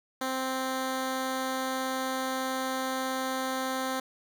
10% pulse tone, 261.6 Hz, C4, in tune, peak -21 dBFS, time 0.21-4 s, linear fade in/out 5 ms, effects none

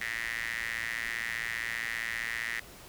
sawtooth tone with high-pass filter, 115.2 Hz, A#2, 20 cents flat, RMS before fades -35 dBFS, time 0.01-2.6 s, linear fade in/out 5 ms, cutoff 1900 Hz, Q 8.6, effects pink hiss -50 dBFS RMS until 2.88 s

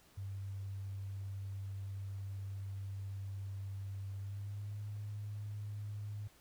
sine tone with pitch glide, 98 to 103.83 Hz, G2 to G#2, 0 to 0 cents, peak -40 dBFS, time 0.17-6.28 s, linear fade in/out 10 ms, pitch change +100 cents, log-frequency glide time 4.13-4.82 s, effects pink hiss -65 dBFS RMS until 6.4 s

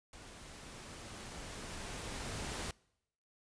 pink noise with level ramp, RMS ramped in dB -53 to -40 dBFS, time 0.13-2.71 s, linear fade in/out 2 ms, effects noise-tail reverb RT60 0.8 s tail -25 dB re dry + resampled to 22050 Hz

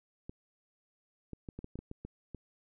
clicks, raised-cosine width 3 ms, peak -29 dBFS, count 10, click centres 0.295 / 1.333 / 1.488 / 1.59 / 1.644 / 1.756 / 1.79 / 1.914 / 2.05 / 2.347 s, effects none

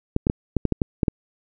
clicks, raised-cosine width 3 ms, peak -6 dBFS, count 9, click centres 0.164 / 0.269 / 0.299 / 0.567 / 0.653 / 0.723 / 0.818 / 1.032 / 1.082 s, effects none

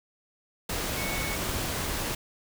sine tone in noise, 2217 Hz, C#7, in tune, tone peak -35 dBFS, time 0.97-1.36 s, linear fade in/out 5 ms, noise pink, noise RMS -31 dBFS, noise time 0.69-2.15 s, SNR -7 dB, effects none

